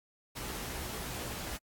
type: noise with comb filter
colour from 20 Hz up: pink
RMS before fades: -40 dBFS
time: 0.35-1.58 s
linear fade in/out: 20 ms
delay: 16 ms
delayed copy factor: +0.65
effects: AAC 64 kbps